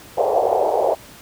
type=band-pass noise; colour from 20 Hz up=white; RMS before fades=-18 dBFS; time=0.17-0.95 s; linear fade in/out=10 ms; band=410 to 810 Hz; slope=48 dB/octave; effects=pink hiss -42 dBFS RMS until 1.21 s + high-pass 60 Hz 12 dB/octave